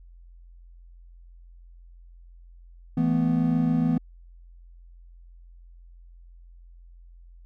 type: chord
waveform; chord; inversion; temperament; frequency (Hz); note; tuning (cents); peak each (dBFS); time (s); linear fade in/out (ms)
triangle; E suspended fourth; none; equal; 164.81 / 220 / 246.9; E3 / A3 / B3; 0 / 0 / 0; -22 / -26 / -21; 2.97-3.98; 5
effects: added 43 Hz sine -46 dBFS peak until 7.45 s